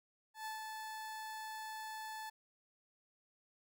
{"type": "tone with ADSR envelope", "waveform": "30% pulse", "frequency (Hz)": 872, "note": "A5", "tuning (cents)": -16, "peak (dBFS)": -38, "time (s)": [0.34, 2.3], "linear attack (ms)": 120, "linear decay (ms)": 130, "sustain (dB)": -3, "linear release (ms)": 10, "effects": []}